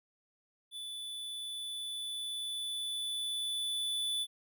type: tone with level ramp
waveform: square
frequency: 3479 Hz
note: A7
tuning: 20 cents flat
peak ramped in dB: -41 to -32 dBFS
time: 0.71-4.27 s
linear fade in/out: 50 ms
effects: none